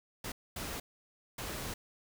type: noise bursts at uneven times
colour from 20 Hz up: pink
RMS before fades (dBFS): -40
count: 3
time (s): 0.24-0.32 / 0.56-0.8 / 1.38-1.74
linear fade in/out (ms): 5
effects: none